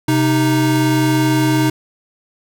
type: tone pair together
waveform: square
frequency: 130.5 / 310.4 Hz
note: C3 / D#4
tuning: -4 / -4 cents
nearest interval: octave + minor third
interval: 1500 cents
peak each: -17 / -15 dBFS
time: 0.08-1.7 s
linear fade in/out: 5 ms
effects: none